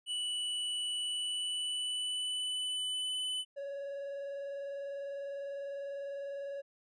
square tone with pitch glide, 2960 to 3007 Hz, F#7 to F#7, 0 to +27 cents, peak -34 dBFS, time 0.06-3.45 s, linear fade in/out 50 ms, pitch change +27 cents, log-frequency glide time 0.98-3.18 s
triangle tone with vibrato, 559 Hz, C#5, 14 cents sharp, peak -36 dBFS, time 3.56-6.62 s, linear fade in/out 20 ms, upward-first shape sine, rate 20 Hz, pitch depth 30 cents each way
effects resampled to 22050 Hz

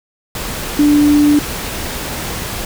sine tone in noise, 293.7 Hz, D4, in tune, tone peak -7 dBFS, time 0.79-1.39 s, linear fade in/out 2 ms, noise pink, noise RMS -23 dBFS, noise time 0.35-2.65 s, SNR +13 dB, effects none

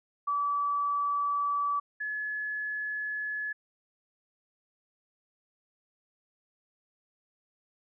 sine tone pair in turn, 1151 / 1706.4 Hz, D6 / G#6, -35 / +46 cents, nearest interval perfect fifth, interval 681 cents, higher second, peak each -26 / -31 dBFS, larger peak first, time 0.27-1.8 / 2-3.53 s, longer neither, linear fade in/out 10 ms, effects none

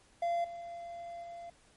triangle tone with level steps, 687 Hz, F5, 29 cents flat, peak -27 / -39 / -41 dBFS, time 0.22-1.5 s, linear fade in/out 5 ms, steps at 0.44 / 1.23 s, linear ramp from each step 5 ms, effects pink hiss -64 dBFS RMS until 1.76 s + MP3 48 kbps

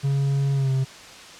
triangle tone with pitch glide, 138.59 to 132.71 Hz, C#3 to C3, 0 to +25 cents, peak -17 dBFS, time 0.03-0.85 s, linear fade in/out 20 ms, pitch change -75 cents, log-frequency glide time 0.54-0.71 s, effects white hiss -42 dBFS RMS until 1.39 s + low-pass 6000 Hz 12 dB/octave

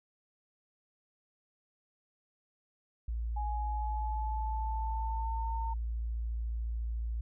sine tone, 57 Hz, A#1, 38 cents flat, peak -32 dBFS, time 3.08-7.21 s, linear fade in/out 5 ms
sine tone with pitch glide, 837 to 907.5 Hz, G#5 to A#5, +13 to -47 cents, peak -36 dBFS, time 3.36-5.74 s, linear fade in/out 10 ms, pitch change +140 cents, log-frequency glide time 3.51-5.5 s
effects none

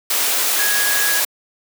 sine tone in noise, 1661.2 Hz, G#6, in tune, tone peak -20 dBFS, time 0.59-1.2 s, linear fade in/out 5 ms, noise white, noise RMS -18 dBFS, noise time 0.1-1.25 s, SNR -5 dB, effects high-pass 400 Hz 12 dB/octave

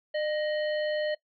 harmonic tone with a mistuned harmonic, 606 Hz, D#5, 46 cents flat, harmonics 1 / 3 / 5 / 7, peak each -27 / -37 / -41 / -44 dBFS, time 0.14-1.15 s, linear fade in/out 10 ms, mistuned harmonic 3, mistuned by +56 cents, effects noise-tail reverb RT60 0.1 s tail -20 dB re dry

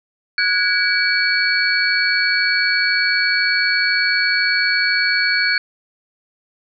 sine tone cluster, 1464 / 1652 / 2286 / 4402 Hz, F#6 / G#6 / D7 / C#8, -19 / -10 / -47 / -13 cents, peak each -20 dBFS, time 0.38-5.58 s, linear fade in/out 2 ms, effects none

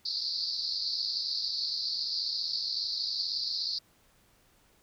white band-pass noise, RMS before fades -33 dBFS, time 0.05-3.79 s, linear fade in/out 10 ms, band 4200 to 4900 Hz, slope 96 dB/octave, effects pink hiss -65 dBFS RMS until 4.82 s

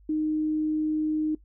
sine tone, 308.6 Hz, D#4, 14 cents flat, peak -23 dBFS, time 0.09-1.35 s, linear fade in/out 5 ms, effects noise-tail reverb RT60 0.1 s tail -19 dB re dry + added 50 Hz sine -52 dBFS peak until 1.44 s

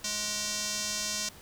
square tone with band-pass filter, 210 Hz, G#3, 19 cents sharp, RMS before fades -33 dBFS, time 0.04-1.29 s, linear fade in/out 5 ms, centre 6000 Hz, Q 2.1, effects pink hiss -51 dBFS RMS until 1.41 s

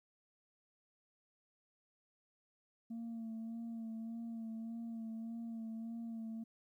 sine tone with vibrato, 227.4 Hz, A#3, 43 cents flat, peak -39 dBFS, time 2.9-6.44 s, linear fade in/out 10 ms, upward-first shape sine, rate 1.7 Hz, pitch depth 30 cents each way, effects tanh soft clip ceiling -40 dBFS + 13-bit

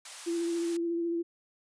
white high-pass noise, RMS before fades -43 dBFS, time 0.05-0.77 s, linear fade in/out 5 ms, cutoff 640 Hz, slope 24 dB/octave
sine tone with vibrato, 338.6 Hz, E4, 46 cents sharp, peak -28 dBFS, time 0.26-1.23 s, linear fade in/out 20 ms, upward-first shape sine, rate 14 Hz, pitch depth 20 cents each way
effects resampled to 22050 Hz

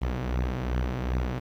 sawtooth beating tone pair, 61.74 / 64.34 Hz, B1 / C2, 0 / -28 cents, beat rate 2.6 Hz, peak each -24 / -27 dBFS, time 0.01-1.4 s, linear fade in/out 20 ms, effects low-pass 3000 Hz 12 dB/octave + 10-bit

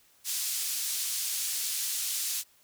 pink band-pass noise, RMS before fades -32 dBFS, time 0.24-2.44 s, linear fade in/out 50 ms, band 5200 to 15000 Hz, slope 12 dB/octave, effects white hiss -63 dBFS RMS until 2.63 s

